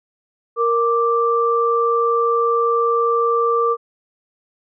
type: tone pair together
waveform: sine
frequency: 466.2 / 1174.8 Hz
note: A#4 / D6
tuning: 0 / 0 cents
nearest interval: octave + major third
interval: 1600 cents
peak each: -17 dBFS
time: 0.56-3.77 s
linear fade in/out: 50 ms
effects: none